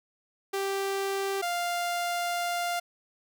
sawtooth tone pair in turn, 392 / 698.5 Hz, G4 / F5, 0 / 0 cents, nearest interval minor seventh, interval 1000 cents, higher second, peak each -24 dBFS, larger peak neither, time 0.53-1.42 / 1.42-2.8 s, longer second, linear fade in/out 10 ms, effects none

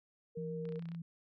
sine tone, 466.2 Hz, A#4, in tune, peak -40 dBFS, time 0.35-0.8 s, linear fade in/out 20 ms
sine tone with vibrato, 167.6 Hz, E3, 29 cents sharp, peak -40 dBFS, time 0.37-1.02 s, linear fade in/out 5 ms, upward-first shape sine, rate 7.5 Hz, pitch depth 18 cents each way
clicks, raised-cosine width 0.3 ms, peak -40 dBFS, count 10, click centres 0.654 / 0.69 / 0.723 / 0.758 / 0.794 / 0.824 / 0.856 / 0.888 / 0.918 / 0.948 s
effects none

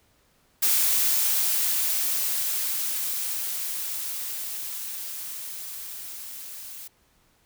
blue noise with level ramp, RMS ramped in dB -21 to -40 dBFS, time 0.62-6.88 s, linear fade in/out 10 ms, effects pink hiss -64 dBFS RMS until 7.45 s

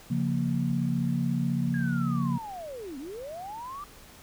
sine chord, Bb minor, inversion first, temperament equal, 138.59 / 174.61 / 233.1 Hz, Db3 / F3 / Bb3, 0 / 0 / 0 cents, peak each -29 dBFS, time 0.1-2.38 s, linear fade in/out 10 ms
sine linear two-way sweep, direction down then up, 1661.2 to 252.7 to 1195 Hz, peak -36 dBFS, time 1.74-3.84 s, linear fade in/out 2 ms, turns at 2.98 s
effects pink hiss -51 dBFS RMS until 4.22 s

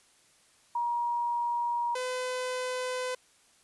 sine / sawtooth tone pair in turn, 951 / 506.1 Hz, A#5 / B4, +34 / +42 cents, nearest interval major seventh, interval 1092 cents, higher first, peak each -27 dBFS, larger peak neither, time 0.75-1.95 / 1.95-3.15 s, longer neither, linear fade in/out 5 ms, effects white hiss -63 dBFS RMS until 3.63 s + resampled to 24000 Hz

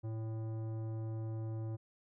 triangle tone with tanh clipping, 111.2 Hz, A2, 19 cents sharp, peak -39 dBFS, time 0.03-1.77 s, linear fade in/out 20 ms, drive 18 dB, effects none

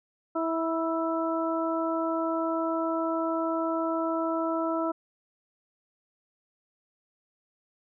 harmonic tone with a mistuned harmonic, 326.6 Hz, E4, 16 cents flat, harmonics 1 / 2 / 3 / 4, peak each -29 / -30 / -35 / -33 dBFS, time 0.35-4.92 s, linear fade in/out 10 ms, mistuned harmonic 4, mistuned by +18 cents, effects none

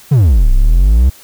triangle exponential two-way sweep, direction down then up, 155.56 to 30.38 to 68.3 Hz, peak -3 dBFS, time 0.11-1.1 s, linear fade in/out 10 ms, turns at 0.51 s, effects white hiss -40 dBFS RMS until 1.23 s

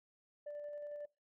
sine tone with tremolo, 587.3 Hz, D5, in tune, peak -40 dBFS, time 0.46-1.06 s, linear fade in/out 10 ms, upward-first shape square, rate 11 Hz, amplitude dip 25%, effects noise-tail reverb RT60 0.3 s tail -26 dB re dry + tanh soft clip ceiling -40 dBFS

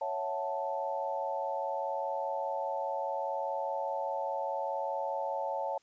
sine chord, F# minor seventh, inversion second, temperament equal, 554.4 / 659.3 / 740 / 880 Hz, C#5 / E5 / F#5 / A5, 0 / 0 / 0 / 0 cents, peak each -36 / -39 / -40 / -35 dBFS, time 0.01-5.78 s, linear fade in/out 5 ms, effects white hiss -69 dBFS RMS until 5.82 s + resampled to 16000 Hz

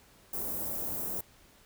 white band-stop noise, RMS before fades -35 dBFS, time 0.33-1.21 s, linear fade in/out 5 ms, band 600 to 16000 Hz, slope 12 dB/octave, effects pink hiss -60 dBFS RMS until 1.65 s

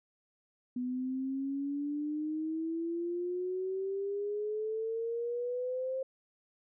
sine exponential sweep, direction up, 246.9 to 530 Hz, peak -32 dBFS, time 0.76-6.03 s, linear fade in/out 5 ms, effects none

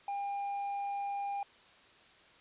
triangle tone, 803 Hz, G5, 41 cents sharp, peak -32 dBFS, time 0.08-1.43 s, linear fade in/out 2 ms, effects white hiss -60 dBFS RMS until 2.4 s + resampled to 8000 Hz

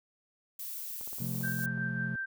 violet noise, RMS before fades -40 dBFS, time 0.59-1.66 s, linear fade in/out 5 ms
clicks, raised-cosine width 1 ms, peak -36 dBFS, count 12, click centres 1.011 / 1.075 / 1.131 / 1.185 / 1.35 / 1.411 / 1.448 / 1.48 / 1.59 / 1.641 / 1.674 / 1.777 s
triangle chord, F major, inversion second, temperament just, 130.96 / 174.61 / 218.3 Hz, C3 / F3 / A3, +2 / 0 / -13 cents, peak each -34 / -36 / -37 dBFS, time 1.2-2.16 s, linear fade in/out 5 ms
sine tone with tremolo, 1568 Hz, G6, in tune, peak -32 dBFS, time 1.43-2.26 s, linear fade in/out 10 ms, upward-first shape sine, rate 5.5 Hz, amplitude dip 50%
effects none

